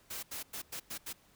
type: noise bursts at uneven times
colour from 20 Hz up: white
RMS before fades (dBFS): -41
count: 6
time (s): 0.1-0.23 / 0.31-0.43 / 0.53-0.62 / 0.72-0.8 / 0.9-0.98 / 1.06-1.13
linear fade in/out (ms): 10
effects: pink hiss -65 dBFS RMS until 1.35 s